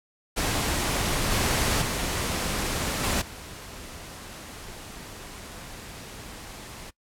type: noise with level steps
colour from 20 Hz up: pink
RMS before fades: -26 / -24 / -28 / -25 / -41 dBFS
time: 0.36-6.91 s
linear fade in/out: 20 ms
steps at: 1.31 / 1.81 / 3.03 / 3.21 s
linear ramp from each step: 10 ms
effects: noise-tail reverb RT60 0.1 s tail -21 dB re dry + low-pass 12000 Hz 12 dB/octave